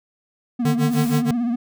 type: tone with vibrato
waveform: triangle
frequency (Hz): 238.2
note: A#3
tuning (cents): +38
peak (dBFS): -17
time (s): 0.59-1.56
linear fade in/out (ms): 10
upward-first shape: triangle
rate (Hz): 16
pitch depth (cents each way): 83
type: tone with tremolo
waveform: square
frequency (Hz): 150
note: D3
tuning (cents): +37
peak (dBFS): -17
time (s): 0.65-1.31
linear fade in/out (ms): 2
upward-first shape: sine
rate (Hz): 6.4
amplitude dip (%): 95
type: noise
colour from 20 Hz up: white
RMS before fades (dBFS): -36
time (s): 0.89-1.22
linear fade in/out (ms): 50
effects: none